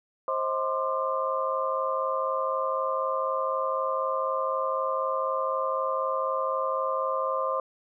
sine tone cluster, 529 / 633 / 1044 / 1196 Hz, C5 / D#5 / C6 / D6, +19 / +30 / -4 / +31 cents, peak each -29 / -34 / -30 / -31 dBFS, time 0.28-7.6 s, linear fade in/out 2 ms, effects none

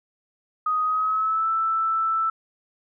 sine tone with pitch glide, 1250 to 1322.8 Hz, D#6 to E6, +8 to +6 cents, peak -20 dBFS, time 0.66-2.3 s, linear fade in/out 5 ms, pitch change +98 cents, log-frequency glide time 0.83-1.49 s, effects none

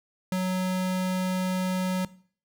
square tone, 185 Hz, F#3, in tune, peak -25 dBFS, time 0.32-2.05 s, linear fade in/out 2 ms, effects noise-tail reverb RT60 0.5 s tail -19 dB re dry

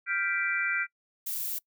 sine chord, G dominant seventh, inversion third, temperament equal, 1396.9 / 1568 / 1975.5 / 2349 Hz, F6 / G6 / B6 / D7, 0 / 0 / 0 / 0 cents, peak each -32 dBFS, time 0.06-0.87 s, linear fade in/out 50 ms
violet noise, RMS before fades -33 dBFS, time 1.26-1.59 s, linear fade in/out 10 ms
effects noise-tail reverb RT60 0.1 s tail -24 dB re dry

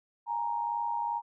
sine tone pair together, 830.6 / 932.9 Hz, G#5 / A#5, 0 / +1 cents, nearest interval major second, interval 201 cents, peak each -35 / -30 dBFS, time 0.26-1.22 s, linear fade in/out 50 ms, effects none

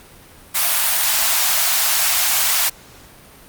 white high-pass noise, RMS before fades -17 dBFS, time 0.54-2.7 s, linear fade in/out 20 ms, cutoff 620 Hz, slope 96 dB/octave, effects pink hiss -44 dBFS RMS until 3.48 s + Opus 48 kbps

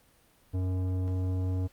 sine tone with tanh clipping, 92.5 Hz, F#2, in tune, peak -29 dBFS, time 0.53-1.68 s, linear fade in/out 20 ms, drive 14 dB, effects pink hiss -63 dBFS RMS until 1.72 s + Opus 32 kbps

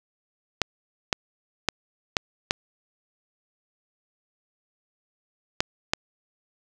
clicks, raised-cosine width 0.2 ms, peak -3 dBFS, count 7, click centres 0.617 / 1.128 / 1.687 / 2.168 / 2.509 / 5.605 / 5.935 s, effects none

